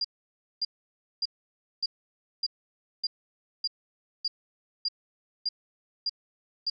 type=tone bursts; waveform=sine; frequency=4802 Hz; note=D8; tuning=38 cents sharp; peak=-25 dBFS; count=12; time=0.01-6.7 s; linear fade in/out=5 ms; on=35 ms; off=570 ms; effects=none